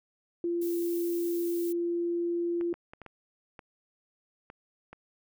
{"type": "tone", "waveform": "sine", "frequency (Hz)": 343.9, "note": "F4", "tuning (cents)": -27, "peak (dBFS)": -27, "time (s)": [0.44, 2.73], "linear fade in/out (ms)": 2}
{"type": "noise", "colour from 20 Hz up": "violet", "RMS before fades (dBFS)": -43, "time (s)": [0.61, 1.73], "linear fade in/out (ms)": 10}
{"type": "clicks", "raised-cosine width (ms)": 0.5, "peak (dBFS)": -30, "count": 8, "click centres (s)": [2.611, 2.74, 2.935, 3.017, 3.063, 3.592, 4.501, 4.93]}
{"effects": []}